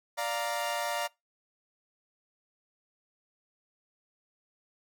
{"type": "chord", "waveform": "sawtooth", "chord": "Bb major", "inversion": "first", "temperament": "equal", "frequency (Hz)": [587.3, 698.5, 932.3], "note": ["D5", "F5", "Bb5"], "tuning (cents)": [0, 0, 0], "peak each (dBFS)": -31, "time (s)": [0.17, 1.08], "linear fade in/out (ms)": 20, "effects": ["noise-tail reverb RT60 0.2 s tail -23 dB re dry"]}